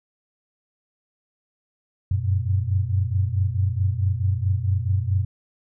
sine tone cluster, 92.2 / 96.8 / 119.7 Hz, F#2 / G2 / A#2, -6 / -21 / +46 cents, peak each -22 / -24 / -26 dBFS, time 2.11-5.25 s, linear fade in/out 5 ms, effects none

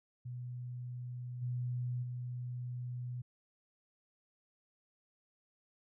sine tone with level steps, 123.47 Hz, B2, in tune, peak -40 / -34 / -38 dBFS, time 0.25-3.22 s, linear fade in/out 10 ms, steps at 1.41 / 2.02 s, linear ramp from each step 20 ms, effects none

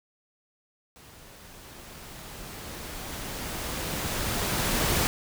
pink noise with level ramp, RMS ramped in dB -51 to -24 dBFS, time 0.96-5.07 s, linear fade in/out 0 ms, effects none

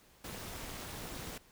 pink noise with amplitude modulation, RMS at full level -41 dBFS, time 0.24-1.38 s, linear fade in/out 5 ms, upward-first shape sine, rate 258 Hz, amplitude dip 70%, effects pink hiss -63 dBFS RMS until 1.51 s

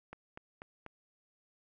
click train, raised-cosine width 0.5 ms, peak -30 dBFS, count 4, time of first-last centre 0.13-0.863 s, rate 4.09 Hz, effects none

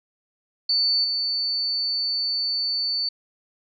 sine tone with level steps, 4500 Hz, C#8, 25 cents sharp, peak -18 / -22 dBFS, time 0.69-3.09 s, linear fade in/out 5 ms, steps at 1.04 s, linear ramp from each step 5 ms, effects none

